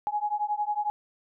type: beating tone pair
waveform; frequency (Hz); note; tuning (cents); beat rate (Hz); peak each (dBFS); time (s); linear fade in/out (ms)
sine; 830.6 / 841.6; G#5 / G#5; 0 / +23; 11; -29; 0.07-0.9; 0
effects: none